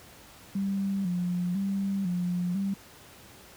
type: tone with vibrato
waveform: sine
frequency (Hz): 186.7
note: F#3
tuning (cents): +16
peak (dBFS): -26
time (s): 0.55-2.74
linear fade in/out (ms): 5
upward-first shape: square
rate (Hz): 1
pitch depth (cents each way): 87
effects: pink hiss -51 dBFS RMS until 3.56 s + high-pass 60 Hz 12 dB/octave